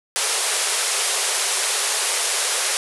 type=band-pass noise; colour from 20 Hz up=white; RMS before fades=-22 dBFS; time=0.16-2.77 s; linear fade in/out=0 ms; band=380 to 11000 Hz; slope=96 dB/octave; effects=none